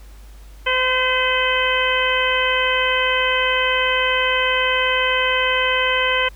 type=harmonic tone with a mistuned harmonic; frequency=513 Hz; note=C5; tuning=34 cents flat; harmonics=1 / 2 / 3 / 4 / 5 / 6; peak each=-23 / -23 / -23 / -23 / -23 / -23 dBFS; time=0.66-6.29 s; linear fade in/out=10 ms; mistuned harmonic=4; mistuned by=-16 cents; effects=added 50 Hz sine -38 dBFS peak until 6.35 s + pink hiss -51 dBFS RMS until 6.35 s